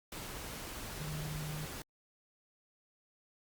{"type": "tone in noise", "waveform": "sine", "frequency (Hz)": 152.2, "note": "D#3", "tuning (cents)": -38, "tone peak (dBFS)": -39, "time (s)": [1, 1.65], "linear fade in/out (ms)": 2, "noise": "pink", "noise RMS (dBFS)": -44, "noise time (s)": [0.12, 1.82], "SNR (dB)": 2, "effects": ["Opus 48 kbps"]}